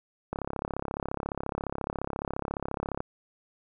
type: click train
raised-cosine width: 1 ms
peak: -17 dBFS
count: 93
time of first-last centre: 0.33-3.004 s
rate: 34.4 Hz
effects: none